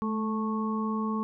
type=harmonic tone with a mistuned harmonic; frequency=220 Hz; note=A3; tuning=in tune; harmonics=1 / 2 / 4 / 5; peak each=-28 / -37 / -41 / -34 dBFS; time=0.02-1.23 s; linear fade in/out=0 ms; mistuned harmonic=1; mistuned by=-29 cents; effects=none